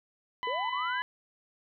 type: harmonic tone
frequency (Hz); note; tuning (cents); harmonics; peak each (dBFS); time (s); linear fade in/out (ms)
1000; B5; +21; 1 / 2 / 3 / 4; -32 / -37 / -40 / -53; 0.43-1.02; 0
type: linear sweep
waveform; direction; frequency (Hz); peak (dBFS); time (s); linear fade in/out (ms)
sine; up; 438.4 to 1721; -33; 0.47-1.02; 2
effects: none